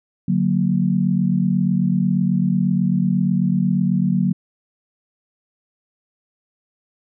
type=chord; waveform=sine; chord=D augmented; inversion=none; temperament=equal; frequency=146.83 / 185 / 233.1 Hz; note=D3 / F#3 / A#3; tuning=0 / 0 / 0 cents; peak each=-22 / -17 / -22 dBFS; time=0.28-4.33 s; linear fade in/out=5 ms; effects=none